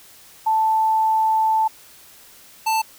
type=tone pair in turn; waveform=sine / square; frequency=880 / 884.9 Hz; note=A5 / A5; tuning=0 / +10 cents; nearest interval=unison; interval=10 cents; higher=second; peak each=-15 / -18 dBFS; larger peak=first; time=0.46-1.68 / 2.66-2.82 s; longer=first; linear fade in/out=10 ms; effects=white hiss -47 dBFS RMS until 2.98 s